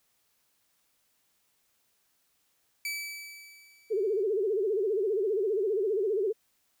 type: tone with exponential decay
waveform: sawtooth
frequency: 2303 Hz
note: D7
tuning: 34 cents flat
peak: -27 dBFS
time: 2.85-4.23 s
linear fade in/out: 2 ms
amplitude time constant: 300 ms
type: tone with vibrato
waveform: sine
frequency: 409.9 Hz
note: G#4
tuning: 23 cents flat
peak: -25 dBFS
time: 3.9-6.33 s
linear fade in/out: 20 ms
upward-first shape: sine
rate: 15 Hz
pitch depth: 170 cents each way
effects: white hiss -72 dBFS RMS until 6.8 s